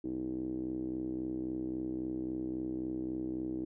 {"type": "tone with low-pass filter", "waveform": "5% pulse", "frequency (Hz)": 63.7, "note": "C2", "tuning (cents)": -46, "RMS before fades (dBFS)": -37, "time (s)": [0.04, 3.65], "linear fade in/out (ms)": 5, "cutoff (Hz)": 320, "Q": 7.2, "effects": []}